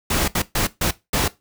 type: noise bursts at uneven times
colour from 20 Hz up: pink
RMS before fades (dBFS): -20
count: 5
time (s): 0.1-0.28 / 0.35-0.42 / 0.55-0.67 / 0.81-0.91 / 1.13-1.28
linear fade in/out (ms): 5
effects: noise-tail reverb RT60 0.2 s tail -17 dB re dry